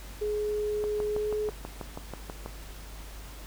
sine tone with pitch glide, 420.5 to 424.4 Hz, G#4 to G#4, +22 to +38 cents, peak -27 dBFS, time 0.21-1.5 s, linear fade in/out 10 ms, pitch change +16 cents, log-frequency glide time 1.07-1.32 s
click train, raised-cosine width 1 ms, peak -22 dBFS, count 11, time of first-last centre 0.84-2.461 s, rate 6.17 Hz
effects added 50 Hz sine -42 dBFS peak until 3.46 s + pink hiss -48 dBFS RMS until 3.46 s

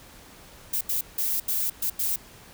violet noise bursts at uneven times, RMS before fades -26 dBFS, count 6, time 0.73-0.81 / 0.89-1.01 / 1.18-1.4 / 1.48-1.7 / 1.82-1.9 / 1.99-2.16 s, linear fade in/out 5 ms, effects pink hiss -49 dBFS RMS until 2.53 s

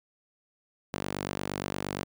sawtooth tone with high-pass filter, 48.59 Hz, G1, 15 cents flat, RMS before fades -35 dBFS, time 0.93-2.04 s, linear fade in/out 10 ms, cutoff 190 Hz, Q 0.69, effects none

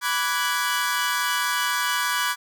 sawtooth chord, G# half-diminished seventh, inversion first, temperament equal with one note detuned, 987.8 / 1159.8 / 1480 / 1661.2 Hz, B5 / D6 / F#6 / G#6, 0 / -22 / 0 / 0 cents, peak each -24 dBFS, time 0.01-2.36 s, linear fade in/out 50 ms, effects none

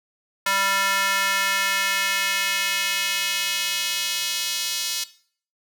square tone with high-pass filter sweep, 196 Hz, G3, in tune, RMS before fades -24 dBFS, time 0.46-5.04 s, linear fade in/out 5 ms, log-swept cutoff 1300 to 4100 Hz, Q 1.4, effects noise-tail reverb RT60 0.5 s tail -17 dB re dry

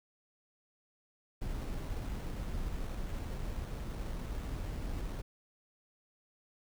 brown noise with sample-and-hold, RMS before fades -38 dBFS, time 1.41-5.22 s, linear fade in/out 10 ms, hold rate 4900 Hz, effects none

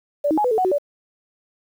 sine tone with pitch steps, 580 / 313.9 / 839 / 497.2 / 438.2 / 741 / 372.8 / 577 Hz, D5 / D#4 / G#5 / B4 / A4 / F#5 / F#4 / D5, -22 / +15 / +17 / +12 / -7 / +2 / +13 / -31 cents, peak -16 dBFS, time 0.24-0.784 s, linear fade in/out 10 ms, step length 68 ms, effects 8-bit

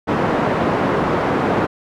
pink band-pass noise, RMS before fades -18 dBFS, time 0.07-1.67 s, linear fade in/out 20 ms, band 180 to 1200 Hz, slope 12 dB/octave, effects none

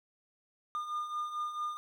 triangle beating tone pair, 1208 / 1212.5 Hz, D6 / D#6, +48 / -45 cents, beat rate 4.5 Hz, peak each -40 / -33 dBFS, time 0.75-1.77 s, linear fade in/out 0 ms, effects none

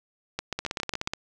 two click trains, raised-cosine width 0.2 ms, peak -12 / -12 dBFS, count 6 / 10, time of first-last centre 0.39-1.074 / 0.59-1.135 s, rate 7.31 / 16.5 Hz, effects none

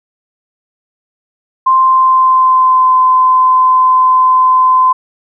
sine tone with pitch glide, 1046.5 to 1027.3 Hz, C6 to C6, 0 to -32 cents, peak -5 dBFS, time 1.66-4.93 s, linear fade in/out 10 ms, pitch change -32 cents, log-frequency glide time 1.77-2.94 s, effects none

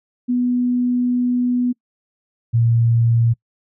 sine tone pair in turn, 246.5 / 116.33 Hz, B3 / A#2, -3 / -3 cents, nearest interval octave + minor second, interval 1300 cents, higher first, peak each -15 / -12 dBFS, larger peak second, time 0.28-1.73 / 2.53-3.34 s, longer first, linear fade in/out 20 ms, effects noise-tail reverb RT60 0.1 s tail -25 dB re dry

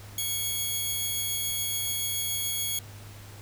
10% pulse tone pair together, 2217 / 3322 Hz, C#7 / G#7, 0 / 0 cents, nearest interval perfect fifth, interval 700 cents, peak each -29 / -20 dBFS, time 0.18-2.79 s, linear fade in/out 2 ms, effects added 102 Hz sine -44 dBFS peak until 3.41 s + pink hiss -49 dBFS RMS until 3.41 s

